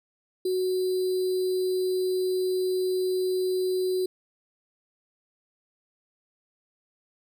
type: tone with sample-and-hold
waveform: sine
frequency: 370 Hz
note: F#4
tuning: in tune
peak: -23 dBFS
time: 0.45-4.06 s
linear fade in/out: 5 ms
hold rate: 4410 Hz
effects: none